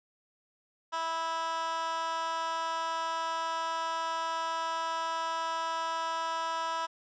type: tone with high-pass filter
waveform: 15% pulse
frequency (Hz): 327.6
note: E4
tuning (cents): -11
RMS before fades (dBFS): -33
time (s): 0.92-6.87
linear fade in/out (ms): 20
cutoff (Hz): 1000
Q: 2.1
effects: resampled to 16000 Hz